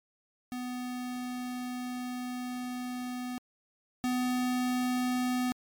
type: tone pair in turn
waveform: square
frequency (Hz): 249 / 250.4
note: B3 / B3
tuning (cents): +14 / +24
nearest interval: unison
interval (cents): 10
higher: second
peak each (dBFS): -35 / -28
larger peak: second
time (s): 0.52-3.38 / 4.04-5.52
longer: first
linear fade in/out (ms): 0
effects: MP3 96 kbps